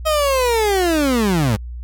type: linear sweep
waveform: 30% pulse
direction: down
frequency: 636 to 95.8 Hz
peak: -12 dBFS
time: 0.05-1.57 s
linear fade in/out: 20 ms
effects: added 60 Hz sine -27 dBFS peak until 1.83 s